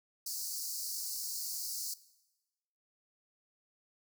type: high-pass noise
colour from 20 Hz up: pink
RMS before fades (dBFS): -39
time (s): 0.26-1.94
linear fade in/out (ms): 5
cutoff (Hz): 4400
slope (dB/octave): 96
effects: noise-tail reverb RT60 1.0 s tail -18 dB re dry